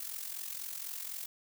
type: noise with amplitude modulation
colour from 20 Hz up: blue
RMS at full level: -38 dBFS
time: 0-1.26 s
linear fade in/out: 5 ms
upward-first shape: sine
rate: 44 Hz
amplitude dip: 70%
effects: none